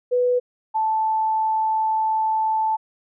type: tone pair in turn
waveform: sine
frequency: 494.3 / 877.2 Hz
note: B4 / A5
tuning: +1 / -6 cents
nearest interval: minor seventh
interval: 993 cents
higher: second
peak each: -16 / -18 dBFS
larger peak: first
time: 0.11-0.4 / 0.74-2.77 s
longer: second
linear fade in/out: 20 ms
effects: none